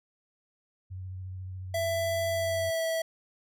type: tone with vibrato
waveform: sine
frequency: 93 Hz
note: F#2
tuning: 9 cents sharp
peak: -36 dBFS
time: 0.9-2.71 s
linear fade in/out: 20 ms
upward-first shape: sine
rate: 14 Hz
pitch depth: 22 cents each way
type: tone with pitch glide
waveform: square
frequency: 665 to 652.4 Hz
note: E5 to E5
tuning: +15 to -18 cents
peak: -28 dBFS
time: 1.74-3.02 s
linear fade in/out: 5 ms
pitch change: -33 cents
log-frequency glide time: 2.29-2.86 s
effects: none